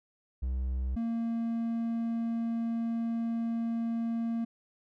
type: tone pair in turn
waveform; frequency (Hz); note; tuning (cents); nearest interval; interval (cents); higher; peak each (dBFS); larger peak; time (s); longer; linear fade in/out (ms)
triangle; 64 / 230.2; C2 / A#3; -38 / -22; octave + minor seventh; 2216; second; -27; neither; 0.42-0.96 / 0.96-4.45; second; 10
effects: none